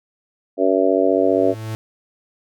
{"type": "harmonic tone", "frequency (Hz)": 95, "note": "F#2", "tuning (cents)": 46, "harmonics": [3, 4, 5, 6, 7], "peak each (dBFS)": [-20, -20, -20, -20, -20], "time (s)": [0.57, 1.55], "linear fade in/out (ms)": 50}
{"type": "tone with exponential growth", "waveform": "45% pulse", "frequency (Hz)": 110, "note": "A2", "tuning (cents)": 0, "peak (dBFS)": -23, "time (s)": [0.73, 1.75], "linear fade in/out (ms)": 0, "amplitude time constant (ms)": 220}
{"effects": []}